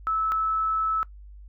sine tone pair in turn, 1305 / 1305 Hz, E6 / E6, -18 / -18 cents, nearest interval unison, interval 0 cents, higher neither, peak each -22 dBFS, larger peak neither, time 0.07-0.32 / 0.32-1.03 s, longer second, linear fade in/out 0 ms, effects noise-tail reverb RT60 0.1 s tail -20 dB re dry + added 50 Hz sine -42 dBFS peak until 1.48 s

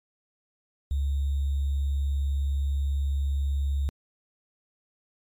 sine tone with sample-and-hold, 69.7 Hz, C#2, 10 cents sharp, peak -23 dBFS, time 0.91-3.89 s, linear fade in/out 0 ms, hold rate 3675 Hz, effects MP3 96 kbps

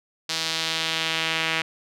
sawtooth tone with band-pass filter sweep, 161.7 Hz, E3, 33 cents flat, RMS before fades -26 dBFS, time 0.29-1.62 s, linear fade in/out 5 ms, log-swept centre 4500 to 2500 Hz, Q 1.8, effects none

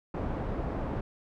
pink low-pass noise, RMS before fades -33 dBFS, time 0.14-1.01 s, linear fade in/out 5 ms, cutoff 860 Hz, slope 12 dB/octave, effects none

